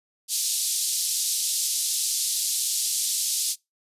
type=band-pass noise; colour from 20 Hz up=white; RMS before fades=-26 dBFS; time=0.28-3.56 s; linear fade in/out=50 ms; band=3900 to 11000 Hz; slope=24 dB/octave; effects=noise-tail reverb RT60 0.2 s tail -24 dB re dry + resampled to 32000 Hz